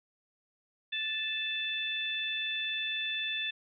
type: harmonic tone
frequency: 878 Hz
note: A5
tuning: 4 cents flat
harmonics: 2 / 3 / 4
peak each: -38 / -36 / -34 dBFS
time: 0.92-3.51 s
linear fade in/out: 10 ms
effects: none